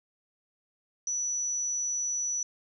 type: tone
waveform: sine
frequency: 5920 Hz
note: F#8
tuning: in tune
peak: -28 dBFS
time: 1.07-2.43 s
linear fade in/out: 2 ms
effects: none